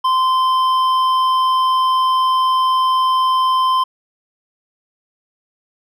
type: tone with hard clipping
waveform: sine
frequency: 1036 Hz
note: C6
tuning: 17 cents flat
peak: -14 dBFS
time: 0.04-3.84 s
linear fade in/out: 10 ms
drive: 7 dB
effects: none